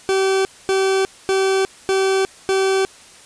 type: tone bursts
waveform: 40% pulse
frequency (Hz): 384.7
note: G4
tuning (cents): -33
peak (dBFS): -14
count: 5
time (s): 0.09-2.85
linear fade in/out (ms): 0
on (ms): 360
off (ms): 240
effects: white hiss -44 dBFS RMS until 3.25 s + resampled to 22050 Hz